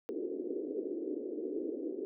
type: band-pass noise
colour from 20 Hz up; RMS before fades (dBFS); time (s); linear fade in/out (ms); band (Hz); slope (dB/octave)
pink; -38; 0.09-2.05; 0; 290 to 450; 48
effects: none